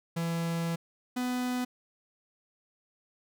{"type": "tone pair in turn", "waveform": "45% pulse", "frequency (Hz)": [167.2, 249.4], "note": ["E3", "B3"], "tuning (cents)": [25, 17], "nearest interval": "perfect fifth", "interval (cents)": 692, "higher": "second", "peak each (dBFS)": [-29, -29], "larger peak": "neither", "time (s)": [[0.16, 0.76], [1.16, 1.65]], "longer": "first", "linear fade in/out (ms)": 10, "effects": []}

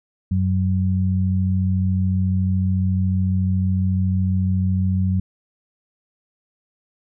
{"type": "tone pair together", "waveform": "sine", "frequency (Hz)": [93.1, 187.06], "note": ["F#2", "F#3"], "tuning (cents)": [11, 19], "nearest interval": "octave", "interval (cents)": 1208, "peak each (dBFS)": [-18, -21], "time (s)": [0.31, 5.2], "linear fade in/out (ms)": 5, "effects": []}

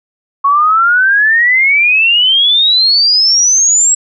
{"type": "exponential sweep", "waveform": "sine", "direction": "up", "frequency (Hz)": [1100, 7750], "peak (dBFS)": -6, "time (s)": [0.44, 3.95], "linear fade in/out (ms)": 10, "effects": []}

